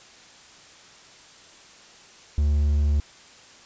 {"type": "tone with hard clipping", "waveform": "triangle", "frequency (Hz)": 73.42, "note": "D2", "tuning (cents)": 0, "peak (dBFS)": -19, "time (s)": [2.38, 3], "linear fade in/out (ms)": 0, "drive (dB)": 6, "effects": ["white hiss -49 dBFS RMS until 3.65 s", "resampled to 16000 Hz"]}